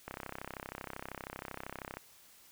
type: click train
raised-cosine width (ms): 0.5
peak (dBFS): -25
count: 63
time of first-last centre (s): 0.08-1.97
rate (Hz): 32.8
effects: white hiss -60 dBFS RMS until 2.51 s